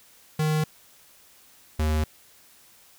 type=tone pair in turn; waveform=square; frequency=154.6 / 77.3 Hz; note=D#3 / D#2; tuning=-11 / -11 cents; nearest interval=octave; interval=1200 cents; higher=first; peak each=-22 dBFS; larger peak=neither; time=0.39-0.64 / 1.79-2.04 s; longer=neither; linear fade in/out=5 ms; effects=white hiss -55 dBFS RMS until 2.98 s